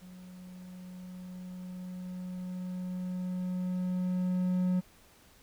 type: tone with level ramp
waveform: triangle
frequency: 182.2 Hz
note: F#3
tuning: 26 cents flat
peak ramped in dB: -45 to -23 dBFS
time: 0.01-4.81 s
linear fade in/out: 20 ms
effects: pink hiss -60 dBFS RMS until 5.42 s